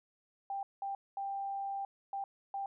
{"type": "tone bursts at uneven times", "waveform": "sine", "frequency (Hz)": 790, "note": "G5", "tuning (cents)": 13, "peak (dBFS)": -35, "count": 5, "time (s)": [[0.5, 0.63], [0.82, 0.95], [1.17, 1.85], [2.13, 2.24], [2.54, 2.66]], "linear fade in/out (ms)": 2, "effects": []}